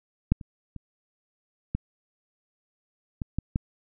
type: clicks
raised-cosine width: 5 ms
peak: -7 / -27 / -26 / -14 / -18 / -14 / -12 dBFS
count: 7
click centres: 0.32 / 0.412 / 0.763 / 1.75 / 3.218 / 3.386 / 3.559 s
effects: none